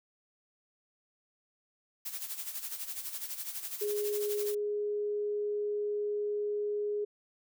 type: noise with tremolo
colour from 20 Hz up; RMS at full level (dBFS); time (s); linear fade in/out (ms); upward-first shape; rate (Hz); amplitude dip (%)
blue; -37; 2.05-4.55; 10; sine; 12; 65
type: tone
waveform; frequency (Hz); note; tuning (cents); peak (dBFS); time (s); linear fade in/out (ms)
sine; 415.3; G#4; 0; -30; 3.81-7.05; 10
effects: none